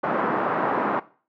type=band-pass noise; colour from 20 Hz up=white; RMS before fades=-24 dBFS; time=0.03-1 s; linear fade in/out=10 ms; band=170 to 1300 Hz; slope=24 dB/octave; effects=noise-tail reverb RT60 0.4 s tail -18 dB re dry